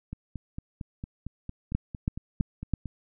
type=two click trains; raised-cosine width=5 ms; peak=-13 / -23 dBFS; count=4 / 13; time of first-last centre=1.75-2.737 / 0.13-2.857 s; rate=3.04 / 4.4 Hz; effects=none